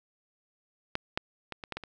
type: clicks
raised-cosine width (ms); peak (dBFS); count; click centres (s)
0.3; -13 / -12 / -21 / -23 / -19 / -20 / -26; 7; 0.954 / 1.175 / 1.523 / 1.638 / 1.723 / 1.77 / 1.837
effects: none